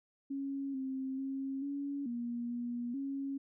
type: tone with pitch steps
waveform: sine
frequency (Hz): 275.4 / 264.6 / 269.8 / 281.7 / 238.1 / 240.3 / 274.8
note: C#4 / C4 / C#4 / C#4 / A#3 / B3 / C#4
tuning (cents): -11 / +20 / -47 / +28 / +37 / -47 / -15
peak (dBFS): -35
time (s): 0.3-3.38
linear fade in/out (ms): 10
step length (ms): 440
effects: none